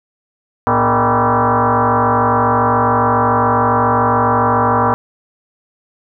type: tone with frequency modulation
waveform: sine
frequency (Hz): 112.6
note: A2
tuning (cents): +40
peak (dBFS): -10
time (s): 0.67-4.94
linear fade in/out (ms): 0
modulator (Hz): 178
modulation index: 6.8
effects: none